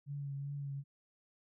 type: tone with vibrato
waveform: sine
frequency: 140.9 Hz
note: C#3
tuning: 29 cents sharp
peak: -38 dBFS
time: 0.06-0.84 s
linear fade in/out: 50 ms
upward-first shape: triangle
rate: 2.6 Hz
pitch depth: 31 cents each way
effects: none